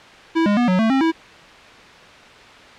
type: tone with pitch steps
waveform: square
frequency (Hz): 327.6 / 205.1 / 242.6 / 183.8 / 222.9 / 268 / 326.1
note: E4 / G#3 / B3 / F#3 / A3 / C4 / E4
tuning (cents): -11 / -21 / -31 / -11 / +23 / +42 / -19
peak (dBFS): -15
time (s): 0.35-1.12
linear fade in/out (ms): 20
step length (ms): 110
effects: white hiss -42 dBFS RMS until 2.78 s + low-pass 3000 Hz 12 dB/octave